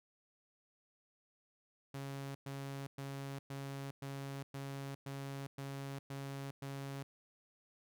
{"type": "tone bursts", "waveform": "sawtooth", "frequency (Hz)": 137.9, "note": "C#3", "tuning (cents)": -9, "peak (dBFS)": -38, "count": 10, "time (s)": [1.94, 7.03], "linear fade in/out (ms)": 5, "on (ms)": 410, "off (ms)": 110, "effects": []}